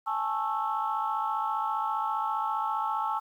sine chord, A major seventh, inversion third, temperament just, 825 / 880 / 1100 / 1320 Hz, G#5 / A5 / C#6 / E6, -12 / 0 / -14 / +2 cents, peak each -34 / -30 / -33 / -32 dBFS, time 0.06-3.2 s, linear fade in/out 20 ms, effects tanh soft clip ceiling -18 dBFS + 10-bit

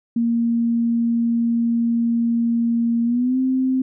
sine tone with pitch glide, 233.1 to 260.1 Hz, A#3 to C4, 0 to -10 cents, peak -16 dBFS, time 0.16-3.82 s, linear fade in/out 5 ms, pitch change +190 cents, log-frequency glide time 3.04-3.38 s, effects none

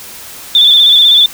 sine tone with vibrato, 3520 Hz, A7, in tune, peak -3 dBFS, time 0.55-1.26 s, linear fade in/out 2 ms, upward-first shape square, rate 16 Hz, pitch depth 33 cents each way, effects white hiss -30 dBFS RMS until 1.33 s

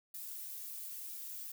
violet noise with flanger, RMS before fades -45 dBFS, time 0.14-1.52 s, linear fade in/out 5 ms, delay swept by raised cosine 1.9 to 3.2 ms, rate 2 Hz, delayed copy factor -0.75, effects none

